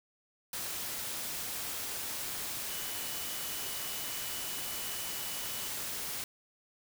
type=tone in noise; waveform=sine; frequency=2960 Hz; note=F#7; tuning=in tune; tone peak=-47 dBFS; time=2.69-5.68 s; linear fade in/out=2 ms; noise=white; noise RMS=-38 dBFS; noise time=0.53-6.24 s; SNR=-12 dB; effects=none